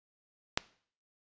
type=click; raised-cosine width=0.2 ms; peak=-8 dBFS; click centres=0.575 s; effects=noise-tail reverb RT60 0.5 s tail -20 dB re dry + resampled to 16000 Hz